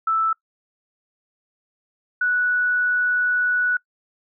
sine tone pair in turn, 1319 / 1474.6 Hz, E6 / F#6, +1 / -6 cents, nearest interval major second, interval 193 cents, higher second, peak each -17 dBFS, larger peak neither, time 0.07-0.33 / 2.21-3.77 s, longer second, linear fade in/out 5 ms, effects noise-tail reverb RT60 0.1 s tail -23 dB re dry

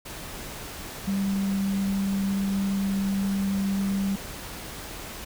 sine tone in noise, 196 Hz, G3, in tune, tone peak -23 dBFS, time 1.07-4.16 s, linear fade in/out 10 ms, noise pink, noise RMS -38 dBFS, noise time 0.05-5.25 s, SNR +12 dB, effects none

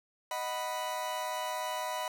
40% pulse chord, B major, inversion first, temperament equal, 622.3 / 740 / 987.8 Hz, D#5 / F#5 / B5, 0 / 0 / 0 cents, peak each -38 / -39 / -35 dBFS, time 0.31-2.08 s, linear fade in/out 2 ms, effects none

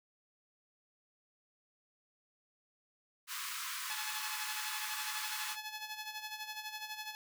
pink high-pass noise, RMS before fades -41 dBFS, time 3.27-5.57 s, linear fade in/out 50 ms, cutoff 1000 Hz, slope 96 dB/octave
10% pulse tone with tremolo, 857 Hz, A5, 46 cents flat, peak -31 dBFS, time 3.9-7.15 s, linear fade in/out 0 ms, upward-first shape sine, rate 12 Hz, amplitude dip 65%
effects none

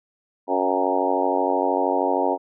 harmonic tone with a mistuned harmonic, 93 Hz, F#2, 9 cents sharp, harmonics 3 / 4 / 5 / 6 / 7 / 8 / 9 / 10, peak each -27 / -27 / -27 / -27 / -27 / -27 / -27 / -27 dBFS, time 0.47-2.38 s, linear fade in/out 50 ms, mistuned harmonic 8, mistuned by +18 cents, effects none

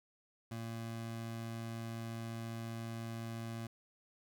25% pulse tone, 114.4 Hz, A#2, 32 cents flat, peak -37 dBFS, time 0.51-3.67 s, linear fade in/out 5 ms, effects none

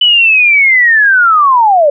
sine linear sweep, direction down, 2998 to 554.4 Hz, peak -4 dBFS, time 0.01-1.9 s, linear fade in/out 5 ms, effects none

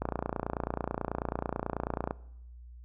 click train, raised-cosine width 1 ms, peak -17 dBFS, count 62, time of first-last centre 0.02-2.109 s, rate 29.2 Hz, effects noise-tail reverb RT60 0.8 s tail -21 dB re dry + added 60 Hz sine -46 dBFS peak until 2.84 s

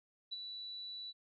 sine tone with ADSR envelope, 3951 Hz, B7, in tune, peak -37 dBFS, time 0.31-1.13 s, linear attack 19 ms, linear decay 23 ms, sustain -6 dB, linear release 35 ms, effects none

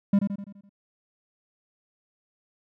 triangle tone with echo, 200 Hz, G3, 35 cents sharp, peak -14 dBFS, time 0.13-0.19 s, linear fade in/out 5 ms, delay 84 ms, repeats 6, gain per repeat -6 dB, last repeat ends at 0.694 s, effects none

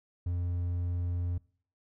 triangle tone, 87.8 Hz, F2, 10 cents sharp, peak -27 dBFS, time 0.26-1.38 s, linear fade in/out 5 ms, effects noise-tail reverb RT60 0.5 s tail -23 dB re dry

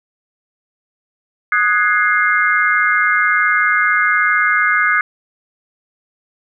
sine chord, Ab dominant seventh, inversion second, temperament equal with one note detuned, 1244.5 / 1480 / 1661.2 / 2111 Hz, Eb6 / Gb6 / Ab6 / C7, 0 / 0 / 0 / +15 cents, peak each -17 dBFS, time 1.52-5.01 s, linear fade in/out 2 ms, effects none

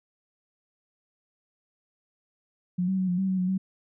sine tone with pitch steps, 179.4 / 190.1 / 186.6 / 178.1 / 191.6 / 187.8 / 182.6 / 189.5 Hz, F3 / F#3 / F#3 / F3 / G3 / F#3 / F#3 / F#3, +47 / +47 / +15 / +34 / -39 / +26 / -23 / +42 cents, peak -23 dBFS, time 2.78-3.58 s, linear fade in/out 10 ms, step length 100 ms, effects none

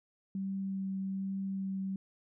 sine tone with vibrato, 193.1 Hz, G3, 26 cents flat, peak -33 dBFS, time 0.35-1.96 s, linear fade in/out 2 ms, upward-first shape triangle, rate 1.2 Hz, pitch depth 10 cents each way, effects none

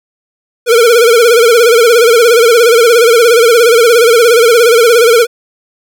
square tone with vibrato, 466.6 Hz, A#4, 2 cents sharp, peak -4 dBFS, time 0.66-5.27 s, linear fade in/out 50 ms, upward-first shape sine, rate 17 Hz, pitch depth 92 cents each way, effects none

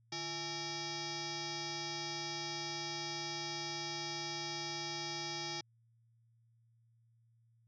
sine tone with frequency modulation, 2814 Hz, F7, 12 cents sharp, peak -38 dBFS, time 0.12-5.61 s, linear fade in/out 5 ms, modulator 494 Hz, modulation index 5.9, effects added 115 Hz sine -67 dBFS peak until 7.67 s

